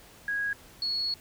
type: tone pair in turn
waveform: sine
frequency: 1650 / 4358 Hz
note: G#6 / C#8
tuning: -12 / -30 cents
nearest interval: octave + perfect fourth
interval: 1682 cents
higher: second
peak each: -27 dBFS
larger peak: neither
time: 0.28-0.53 / 0.82-1.14 s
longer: second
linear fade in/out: 2 ms
effects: pink hiss -53 dBFS RMS until 1.2 s